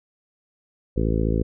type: harmonic tone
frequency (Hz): 54.9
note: A1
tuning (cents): -3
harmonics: 1 / 2 / 3 / 4 / 5 / 6 / 7 / 8 / 9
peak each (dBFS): -23 / -26 / -28 / -29 / -30 / -31 / -31 / -32 / -33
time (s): 0.96-1.43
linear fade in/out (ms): 10
effects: none